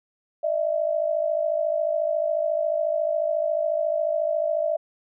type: tone pair together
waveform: sine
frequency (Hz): 605.2 / 659.3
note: D#5 / E5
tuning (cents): -48 / 0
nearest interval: minor second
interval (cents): 148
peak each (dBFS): -24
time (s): 0.43-4.77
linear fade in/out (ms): 10
effects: none